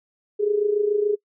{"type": "tone with amplitude modulation", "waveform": "sine", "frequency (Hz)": 415.3, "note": "G#4", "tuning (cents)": 0, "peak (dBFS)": -15, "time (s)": [0.39, 1.16], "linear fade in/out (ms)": 20, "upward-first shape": "sine", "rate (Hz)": 27, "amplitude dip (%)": 70, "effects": ["noise-tail reverb RT60 0.1 s tail -24 dB re dry"]}